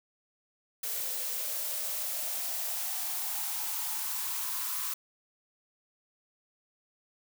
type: noise with high-pass filter sweep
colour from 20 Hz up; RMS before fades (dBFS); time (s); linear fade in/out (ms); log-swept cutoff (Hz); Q
blue; -34; 0.83-4.94; 5; 480 to 1100; 4.9
effects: none